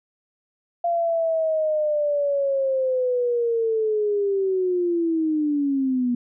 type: linear sweep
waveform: sine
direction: down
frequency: 691 to 240 Hz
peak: -19 dBFS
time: 0.84-6.15 s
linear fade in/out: 5 ms
effects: none